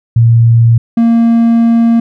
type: tone pair in turn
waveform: sine / triangle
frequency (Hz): 116 / 231.2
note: A#2 / A#3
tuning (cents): -8 / -14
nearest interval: octave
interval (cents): 1194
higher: second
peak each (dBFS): -3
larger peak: neither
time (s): 0.16-0.78 / 0.97-2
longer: second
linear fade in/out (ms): 5
effects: none